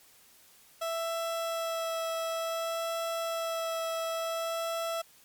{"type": "tone with vibrato", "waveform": "30% pulse", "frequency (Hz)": 660, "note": "E5", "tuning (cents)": 2, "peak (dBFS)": -28, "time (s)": [0.81, 5.02], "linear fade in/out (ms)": 10, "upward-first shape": "sine", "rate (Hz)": 0.56, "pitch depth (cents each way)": 11, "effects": ["white hiss -59 dBFS RMS until 5.24 s", "MP3 96 kbps"]}